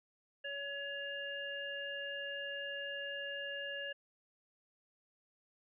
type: harmonic tone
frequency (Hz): 562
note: C#5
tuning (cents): +24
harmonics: 1 / 3 / 5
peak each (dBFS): -45 / -42 / -44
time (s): 0.44-3.93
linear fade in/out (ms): 10
effects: none